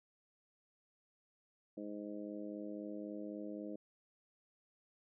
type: harmonic tone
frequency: 103.83 Hz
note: G#2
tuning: in tune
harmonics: 2 / 3 / 4 / 5 / 6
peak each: -48 / -45 / -53 / -50 / -53 dBFS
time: 1.77-3.76 s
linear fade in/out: 5 ms
effects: none